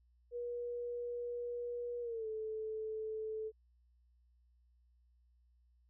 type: tone with pitch glide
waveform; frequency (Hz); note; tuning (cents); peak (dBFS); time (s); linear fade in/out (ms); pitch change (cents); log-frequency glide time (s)
sine; 481.4 to 436.4; B4 to A4; -44 to -14; -38; 0.31-3.52; 50; -170; 2.01-2.27
effects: added 60 Hz sine -67 dBFS peak until 5.89 s